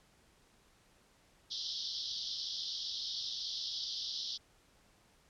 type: band-pass noise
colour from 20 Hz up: white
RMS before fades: -40 dBFS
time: 1.5-4.38 s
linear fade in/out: 20 ms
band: 3200 to 5500 Hz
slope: 96 dB/octave
effects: pink hiss -67 dBFS RMS until 5.29 s + low-pass 10000 Hz 12 dB/octave